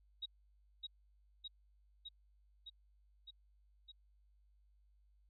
sine tone with echo, 3807 Hz, A#7, 36 cents sharp, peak -40 dBFS, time 0.22-0.26 s, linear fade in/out 10 ms, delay 610 ms, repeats 6, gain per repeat -2 dB, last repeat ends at 3.92 s, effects added 50 Hz sine -67 dBFS peak until 5.29 s

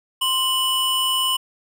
square tone pair together, 1046.5 / 2960 Hz, C6 / F#7, 0 / 0 cents, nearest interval octave + tritone, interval 1800 cents, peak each -25 / -20 dBFS, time 0.21-1.37 s, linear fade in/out 10 ms, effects none

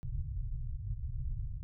pink low-pass noise, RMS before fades -37 dBFS, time 0.03-1.63 s, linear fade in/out 0 ms, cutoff 140 Hz, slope 96 dB/octave, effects none

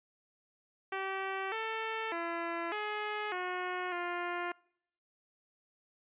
10% pulse tone with pitch steps, 385.3 / 444.8 / 337.6 / 421.4 / 363.1 / 350.7 Hz, G4 / A4 / E4 / G#4 / F#4 / F4, -30 / +19 / +41 / +25 / -33 / +7 cents, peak -26 dBFS, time 0.92-4.52 s, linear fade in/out 5 ms, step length 600 ms, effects noise-tail reverb RT60 0.7 s tail -25 dB re dry + resampled to 8000 Hz

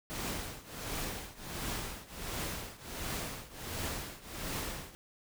pink noise with tremolo, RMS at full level -36 dBFS, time 0.1-4.95 s, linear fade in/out 0 ms, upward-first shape triangle, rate 1.4 Hz, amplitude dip 90%, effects none

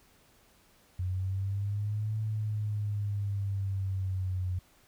sine linear two-way sweep, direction up then down, 90.6 to 109.1 to 90.6 Hz, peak -29 dBFS, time 0.99-4.59 s, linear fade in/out 5 ms, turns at 2.18 s, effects pink hiss -63 dBFS RMS until 4.87 s

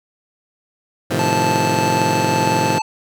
15% pulse chord, F dominant seventh, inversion first, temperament just, 109.13 / 130.96 / 157.15 / 174.61 Hz, A2 / C3 / Eb3 / F3, -14 / +2 / +18 / 0 cents, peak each -17 dBFS, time 1.1-2.79 s, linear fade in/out 10 ms
harmonic tone, 875 Hz, A5, 10 cents flat, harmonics 1 / 3 / 5 / 7 / 9, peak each -18 / -28 / -32 / -35 / -37 dBFS, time 1.19-2.82 s, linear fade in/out 5 ms
effects none

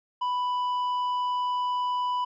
triangle tone with tanh clipping, 991 Hz, B5, 6 cents sharp, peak -26 dBFS, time 0.21-2.25 s, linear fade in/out 10 ms, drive 10 dB, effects none

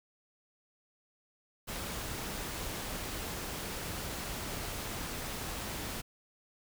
pink noise, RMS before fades -39 dBFS, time 1.67-6.02 s, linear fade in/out 20 ms, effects none

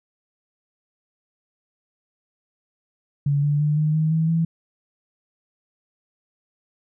sine tone with pitch steps, 142.7 / 146.12 / 149.62 / 153.21 / 156.88 / 160.64 / 164.49 Hz, D3 / D3 / D3 / D#3 / D#3 / E3 / E3, -49 / -8 / +33 / -26 / +15 / -44 / -3 cents, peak -17 dBFS, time 3.26-4.45 s, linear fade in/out 5 ms, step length 170 ms, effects none

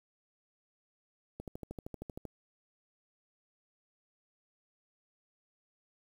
click train, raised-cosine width 2 ms, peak -28 dBFS, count 12, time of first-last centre 1.4-2.253 s, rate 12.9 Hz, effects 9-bit

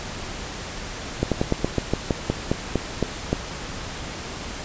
slowing click train, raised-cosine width 2 ms, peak -6 dBFS, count 13, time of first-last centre 1.23-3.33 s, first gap 87 ms, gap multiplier 1.12, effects pink hiss -33 dBFS RMS until 4.64 s + resampled to 16000 Hz

